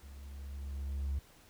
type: tone with level ramp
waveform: triangle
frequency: 69.3 Hz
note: C#2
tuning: in tune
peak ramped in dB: -46 to -28 dBFS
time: 0.03-1.19 s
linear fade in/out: 5 ms
effects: tanh soft clip ceiling -27 dBFS + pink hiss -61 dBFS RMS until 1.49 s